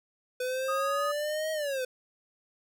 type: exponential two-way sweep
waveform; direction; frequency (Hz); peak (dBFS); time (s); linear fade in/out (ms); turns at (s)
square; up then down; 500 to 635 to 500; -30; 0.4-1.85; 5; 1.52
type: tone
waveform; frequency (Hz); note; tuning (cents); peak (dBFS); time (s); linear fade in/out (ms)
sine; 1244.5; D#6; 0; -29; 0.68-1.12; 10
effects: none